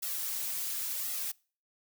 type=noise with flanger; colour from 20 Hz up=blue; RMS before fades=-35 dBFS; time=0.02-1.32 s; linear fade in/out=10 ms; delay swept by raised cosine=1.5 to 5.3 ms; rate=0.92 Hz; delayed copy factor=+0.75; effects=noise-tail reverb RT60 0.4 s tail -25 dB re dry